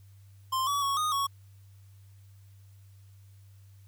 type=tone with pitch steps; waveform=square; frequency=1048 / 1138 / 1110 / 1236 / 1112 Hz; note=C6 / C#6 / C#6 / D#6 / C#6; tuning=+2 / +45 / +2 / -12 / +5 cents; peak=-27 dBFS; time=0.52-1.27 s; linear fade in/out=10 ms; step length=150 ms; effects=added 98 Hz sine -51 dBFS peak until 3.87 s + white hiss -68 dBFS RMS until 3.87 s